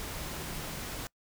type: tone in noise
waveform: sine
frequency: 155.6 Hz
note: D#3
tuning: in tune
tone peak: -47 dBFS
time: 0.15-0.82 s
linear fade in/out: 0 ms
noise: pink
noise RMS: -39 dBFS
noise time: 0-1.07 s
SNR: -11 dB
effects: noise-tail reverb RT60 0.1 s tail -24 dB re dry